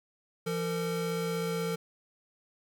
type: tone pair together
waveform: square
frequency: 170.02 / 453.9 Hz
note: F3 / A#4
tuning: -46 / -46 cents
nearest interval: octave + perfect fourth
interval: 1700 cents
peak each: -34 / -33 dBFS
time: 0.46-1.76 s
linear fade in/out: 10 ms
effects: none